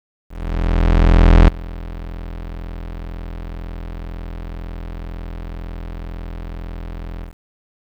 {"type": "tone with ADSR envelope", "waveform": "35% pulse", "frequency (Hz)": 42, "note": "E1", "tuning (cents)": 33, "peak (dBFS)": -3, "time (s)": [0.28, 7.35], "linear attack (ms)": 1200, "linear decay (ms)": 9, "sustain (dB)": -22, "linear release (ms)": 130, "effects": ["low-pass 3000 Hz 12 dB/octave", "7-bit"]}